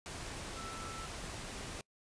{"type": "tone in noise", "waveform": "sine", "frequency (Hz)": 1327, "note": "E6", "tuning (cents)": 11, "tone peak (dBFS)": -46, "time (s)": [0.56, 1.06], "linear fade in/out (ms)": 0, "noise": "pink", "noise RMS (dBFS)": -44, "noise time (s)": [0.06, 1.81], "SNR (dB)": -5, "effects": ["noise-tail reverb RT60 0.1 s tail -25 dB re dry", "resampled to 22050 Hz"]}